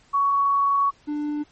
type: tone pair in turn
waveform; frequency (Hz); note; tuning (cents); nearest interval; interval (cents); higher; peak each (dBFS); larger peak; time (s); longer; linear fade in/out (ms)
sine / triangle; 1119 / 296.4; C#6 / D4; +16 / +16; octave + major seventh; 2300; first; -17 / -22; first; 0.13-0.91 / 1.07-1.44; first; 20
effects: pink hiss -57 dBFS RMS until 1.51 s + MP3 32 kbps